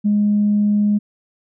sine tone, 207.4 Hz, G#3, 2 cents flat, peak -12 dBFS, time 0.04-0.99 s, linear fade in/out 20 ms, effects tanh soft clip ceiling -8 dBFS

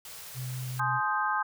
white band-stop noise, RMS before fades -44 dBFS, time 0.05-0.8 s, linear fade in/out 2 ms, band 200 to 390 Hz, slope 48 dB/octave
sine tone, 127.7 Hz, C3, 42 cents flat, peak -33 dBFS, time 0.34-1.01 s, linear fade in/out 50 ms
sine chord, Ab major seventh, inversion none, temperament equal with one note detuned, 850 / 1046.5 / 1244.5 / 1568 Hz, Ab5 / C6 / Eb6 / G6, +40 / 0 / 0 / 0 cents, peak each -31 / -32 / -31 / -31 dBFS, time 0.79-1.43 s, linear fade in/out 10 ms
effects none

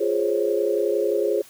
sine chord, Db major seventh, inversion first, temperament equal, 349.2 / 415.3 / 523.3 / 554.4 Hz, F4 / Ab4 / C5 / Db5, 0 / 0 / 0 / 0 cents, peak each -26 / -22 / -26 / -27 dBFS, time 0-1.42 s, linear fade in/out 10 ms, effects white hiss -49 dBFS RMS until 1.49 s

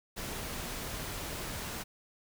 pink noise, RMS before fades -39 dBFS, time 0.16-1.84 s, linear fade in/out 20 ms, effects none

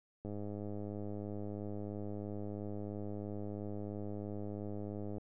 click train, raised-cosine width 2 ms, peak -30 dBFS, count 509, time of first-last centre 0.25-5.182 s, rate 103 Hz, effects none

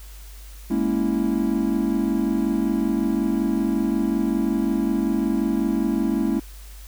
triangle chord, A# half-diminished seventh, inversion third, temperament equal with one note detuned, 207.7 / 233.1 / 277.2 / 328.7 Hz, G#3 / A#3 / C#4 / E4, 0 / 0 / 0 / -5 cents, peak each -23 dBFS, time 0.7-6.4 s, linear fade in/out 10 ms, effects added 50 Hz sine -38 dBFS peak until 6.87 s + white hiss -48 dBFS RMS until 6.87 s

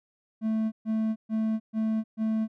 triangle tone bursts, 220 Hz, A3, in tune, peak -22 dBFS, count 5, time 0.41-2.48 s, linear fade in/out 50 ms, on 310 ms, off 130 ms, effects none

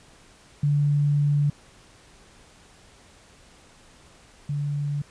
sine tone pair in turn, 145.2 / 144.67 Hz, D3 / D3, -19 / -26 cents, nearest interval unison, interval 7 cents, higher first, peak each -18 / -24 dBFS, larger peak first, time 0.63-1.5 / 4.49-5.02 s, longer first, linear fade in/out 5 ms, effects pink hiss -53 dBFS RMS until 5.1 s + resampled to 22050 Hz

